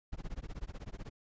brown noise with tremolo, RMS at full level -39 dBFS, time 0.12-1.1 s, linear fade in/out 10 ms, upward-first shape sine, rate 16 Hz, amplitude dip 100%, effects resampled to 16000 Hz

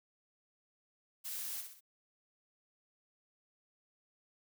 blue noise with echo, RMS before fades -42 dBFS, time 1.24-1.62 s, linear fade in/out 20 ms, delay 63 ms, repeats 3, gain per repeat -6 dB, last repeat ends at 1.809 s, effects none

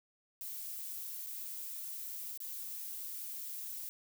violet noise with dropouts, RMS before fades -43 dBFS, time 0.41-3.89 s, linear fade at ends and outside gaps 0 ms, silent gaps 1.263-1.269 / 2.375-2.403 s, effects none

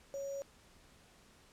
sine tone with sample-and-hold, 554.4 Hz, C#5, in tune, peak -38 dBFS, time 0.14-0.42 s, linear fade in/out 0 ms, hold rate 6300 Hz, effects pink hiss -63 dBFS RMS until 1.52 s + low-pass 10000 Hz 12 dB/octave

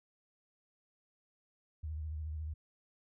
sine tone with vibrato, 77.4 Hz, D#2, 9 cents flat, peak -37 dBFS, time 1.83-2.54 s, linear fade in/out 10 ms, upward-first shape sine, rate 14 Hz, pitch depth 64 cents each way, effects none

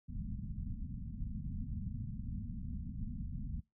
pink low-pass noise, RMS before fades -41 dBFS, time 0.08-3.61 s, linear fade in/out 20 ms, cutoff 250 Hz, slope 96 dB/octave, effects noise-tail reverb RT60 0.2 s tail -23 dB re dry

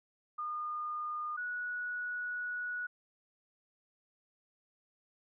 sine tone pair in turn, 1218 / 1465.5 Hz, D#6 / F#6, -37 / -17 cents, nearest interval minor third, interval 320 cents, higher second, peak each -35 / -35 dBFS, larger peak neither, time 0.38-1.37 / 1.37-2.87 s, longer second, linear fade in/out 10 ms, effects none

